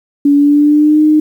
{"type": "tone with pitch glide", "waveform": "sine", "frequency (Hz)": [285.6, 306.1], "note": ["D4", "D#4"], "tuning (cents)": [-48, -28], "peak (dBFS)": -5, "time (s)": [0.25, 1.2], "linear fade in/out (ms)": 5, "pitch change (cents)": 120, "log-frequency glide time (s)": [0.35, 1.01], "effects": ["7-bit"]}